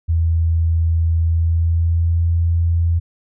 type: tone with pitch glide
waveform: sine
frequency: 82.41 to 84.24 Hz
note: E2 to E2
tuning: 0 to +38 cents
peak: -13 dBFS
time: 0.08-3 s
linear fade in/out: 20 ms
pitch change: +38 cents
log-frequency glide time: 1.22-2.27 s
effects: none